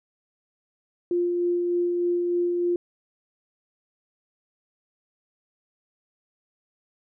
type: tone with tremolo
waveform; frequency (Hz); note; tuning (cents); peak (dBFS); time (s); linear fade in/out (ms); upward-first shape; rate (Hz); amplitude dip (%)
sine; 350.2; F4; +5; -20; 1.11-2.76; 2; sine; 3.3; 25
effects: none